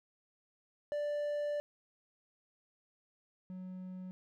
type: tone pair in turn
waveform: triangle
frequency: 587.3 / 184.66 Hz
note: D5 / F#3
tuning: 0 / -3 cents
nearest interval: octave + minor sixth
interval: 2003 cents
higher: first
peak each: -31 / -40 dBFS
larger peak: first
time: 0.92-1.6 / 3.5-4.11 s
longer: first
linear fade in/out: 0 ms
effects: none